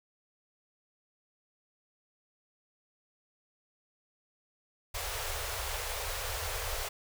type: band-stop noise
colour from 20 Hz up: pink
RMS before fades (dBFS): -36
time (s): 4.94-6.89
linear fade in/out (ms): 10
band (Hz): 100 to 430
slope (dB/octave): 48
effects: none